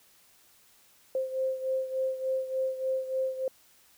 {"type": "beating tone pair", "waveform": "sine", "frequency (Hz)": [523.3, 526.7], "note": ["C5", "C5"], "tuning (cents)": [0, 11], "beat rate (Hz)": 3.4, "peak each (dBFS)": [-29, -34], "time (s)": [1.15, 3.48], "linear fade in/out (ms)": 2, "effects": ["white hiss -61 dBFS RMS until 3.97 s"]}